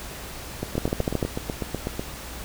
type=two click trains; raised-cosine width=2 ms; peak=-13 / -9 dBFS; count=12 / 7; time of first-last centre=0.63-1.995 / 0.78-1.228 s; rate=8.06 / 13.4 Hz; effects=added 60 Hz sine -42 dBFS peak until 2.44 s + pink hiss -38 dBFS RMS until 2.44 s